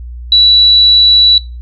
sine tone, 3937 Hz, B7, 6 cents flat, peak -3 dBFS, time 0.32-1.38 s, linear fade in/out 2 ms, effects noise-tail reverb RT60 0.3 s tail -23 dB re dry + added 60 Hz sine -23 dBFS peak until 1.61 s

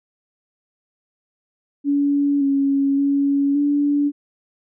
sine tone with pitch steps, 284.5 / 276.8 / 280.5 / 288.4 Hz, C#4 / C#4 / C#4 / D4, +45 / -2 / +21 / -31 cents, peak -15 dBFS, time 1.84-4.12 s, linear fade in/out 50 ms, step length 570 ms, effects none

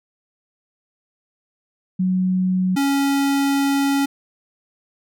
sine / square tone pair in turn, 185 / 278.1 Hz, F#3 / C#4, 0 / +6 cents, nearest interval perfect fifth, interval 706 cents, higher second, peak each -16 / -17 dBFS, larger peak first, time 1.99-2.76 / 2.76-4.06 s, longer second, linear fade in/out 10 ms, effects none

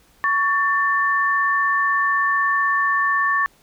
sine tone pair together, 1121 / 1779.5 Hz, C#6 / A6, +19 / +19 cents, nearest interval minor sixth, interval 800 cents, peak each -19 dBFS, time 0.24-3.46 s, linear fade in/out 0 ms, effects pink hiss -56 dBFS RMS until 3.62 s

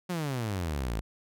sawtooth exponential sweep, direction down, 185.5 to 50.5 Hz, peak -26 dBFS, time 0.09-1.01 s, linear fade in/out 10 ms, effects none

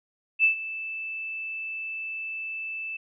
sine tone with ADSR envelope, 2637 Hz, E7, in tune, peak -15 dBFS, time 0.39-2.97 s, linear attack 49 ms, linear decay 110 ms, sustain -16 dB, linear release 8 ms, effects none

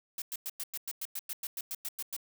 blue noise bursts, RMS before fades -37 dBFS, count 15, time 0.18-2.165 s, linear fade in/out 2 ms, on 39 ms, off 100 ms, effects none

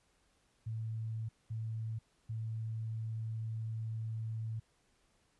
sine tone bursts at uneven times, 111.5 Hz, A2, 23 cents sharp, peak -36 dBFS, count 3, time 0.66-1.29 / 1.5-1.99 / 2.29-4.6 s, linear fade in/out 10 ms, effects pink hiss -73 dBFS RMS until 5.39 s + resampled to 24000 Hz

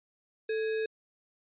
sine tone with sample-and-hold, 440 Hz, A4, in tune, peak -28 dBFS, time 0.49-0.86 s, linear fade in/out 5 ms, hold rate 2100 Hz, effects resampled to 8000 Hz

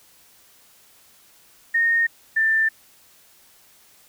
sine tone pair in turn, 1845 / 1780.6 Hz, A#6 / A6, -18 / +20 cents, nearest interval minor second, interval 62 cents, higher first, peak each -16 dBFS, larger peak neither, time 1.74-2.07 / 2.36-2.69 s, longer neither, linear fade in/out 10 ms, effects white hiss -54 dBFS RMS until 4.08 s

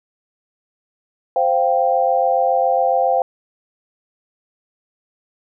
sine chord, C suspended fourth, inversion none, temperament just, 523.3 / 697.7 / 784.9 Hz, C5 / F5 / G5, 0 / -2 / +2 cents, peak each -18 dBFS, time 1.36-3.22 s, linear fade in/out 2 ms, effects none

